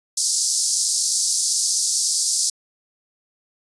pink band-pass noise, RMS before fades -21 dBFS, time 0.17-2.5 s, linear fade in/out 5 ms, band 4700 to 10000 Hz, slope 48 dB/octave, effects resampled to 24000 Hz

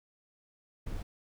brown noise, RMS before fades -37 dBFS, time 0.86-1.03 s, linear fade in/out 10 ms, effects none

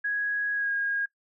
sine tone with pitch glide, 1661.2 to 1631.7 Hz, G#6 to G#6, 0 to -31 cents, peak -25 dBFS, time 0.04-1.06 s, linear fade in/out 10 ms, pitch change -31 cents, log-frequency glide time 0.54-0.71 s, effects noise-tail reverb RT60 0.1 s tail -19 dB re dry

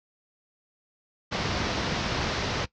pink low-pass noise, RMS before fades -28 dBFS, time 1.31-2.66 s, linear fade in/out 20 ms, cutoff 5800 Hz, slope 48 dB/octave, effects noise-tail reverb RT60 0.1 s tail -19 dB re dry + high-pass 60 Hz 12 dB/octave

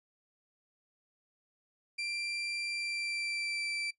30% pulse tone with pitch glide, 2365 to 2336 Hz, D7 to D7, +12 to -10 cents, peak -31 dBFS, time 1.98-3.91 s, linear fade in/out 10 ms, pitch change -22 cents, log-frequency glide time 2.66-3.68 s, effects noise-tail reverb RT60 0.1 s tail -20 dB re dry + resampled to 24000 Hz

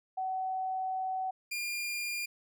sine / sawtooth tone pair in turn, 754 / 2406 Hz, F#5 / D7, +32 / +41 cents, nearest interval octave + minor sixth, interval 2009 cents, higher second, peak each -31 / -30 dBFS, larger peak second, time 0.17-1.31 / 1.51-2.26 s, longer first, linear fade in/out 10 ms, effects none

